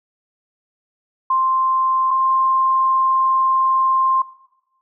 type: tone pair in turn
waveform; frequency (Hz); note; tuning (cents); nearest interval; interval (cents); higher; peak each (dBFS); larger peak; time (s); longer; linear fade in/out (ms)
sine; 1050 / 1053.7; C6 / C6; +6 / +12; unison; 6; second; -14; neither; 1.3-2.11 / 2.11-4.22; second; 5
effects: noise-tail reverb RT60 0.9 s tail -17 dB re dry